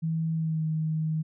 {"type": "tone with pitch glide", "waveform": "sine", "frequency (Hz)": [161.8, 157.47], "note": ["E3", "D#3"], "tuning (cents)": [-32, 21], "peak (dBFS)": -25, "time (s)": [0.02, 1.23], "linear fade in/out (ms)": 20, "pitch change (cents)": -47, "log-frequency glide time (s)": [0.34, 0.64], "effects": []}